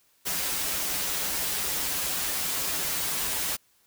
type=noise with comb filter; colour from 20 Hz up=white; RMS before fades=-29 dBFS; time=0.25-3.57 s; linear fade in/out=20 ms; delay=8.6 ms; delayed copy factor=-0.7; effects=white hiss -65 dBFS RMS until 3.86 s